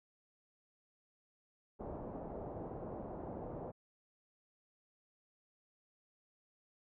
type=low-pass noise; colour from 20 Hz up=white; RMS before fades=-45 dBFS; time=1.79-3.72 s; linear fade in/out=20 ms; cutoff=710 Hz; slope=24 dB/octave; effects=none